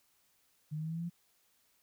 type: exponential sweep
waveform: sine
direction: up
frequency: 150.2 to 174.61 Hz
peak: -35 dBFS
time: 0.71-1.1 s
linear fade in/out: 20 ms
effects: white hiss -72 dBFS RMS until 1.82 s